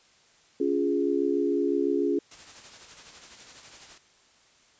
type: chord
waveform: sine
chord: Db major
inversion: none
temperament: equal with one note detuned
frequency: 281.5 / 349.2 / 415.3 Hz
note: Db4 / F4 / Ab4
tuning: +27 / 0 / 0 cents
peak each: -27 dBFS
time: 0.6-2.19 s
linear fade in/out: 5 ms
type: noise with tremolo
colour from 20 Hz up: white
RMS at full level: -45 dBFS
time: 2.31-3.98 s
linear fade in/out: 5 ms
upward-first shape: sine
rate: 12 Hz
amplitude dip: 45%
effects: white hiss -60 dBFS RMS until 4.79 s + resampled to 16000 Hz